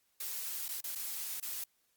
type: noise with dropouts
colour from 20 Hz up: blue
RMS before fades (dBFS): -39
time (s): 0.2-1.64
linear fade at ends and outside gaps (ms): 5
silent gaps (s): 0.683-0.688 / 0.807-0.84 / 0.951-0.956 / 1.401-1.425
effects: white hiss -75 dBFS RMS until 1.96 s + Opus 48 kbps